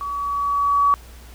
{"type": "tone with level ramp", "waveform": "sine", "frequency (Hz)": 1136, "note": "C#6", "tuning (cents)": 42, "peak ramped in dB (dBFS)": [-25, -12], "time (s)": [0.01, 0.94], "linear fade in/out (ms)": 0, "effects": ["added 60 Hz sine -40 dBFS peak until 1.34 s", "pink hiss -47 dBFS RMS until 1.34 s"]}